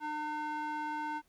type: tone with band-pass filter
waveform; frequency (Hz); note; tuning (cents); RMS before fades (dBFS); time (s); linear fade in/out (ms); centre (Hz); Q
square; 302.8; D#4; -47; -37; 0-1.22; 50; 1100; 3
effects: pink hiss -72 dBFS RMS until 1.28 s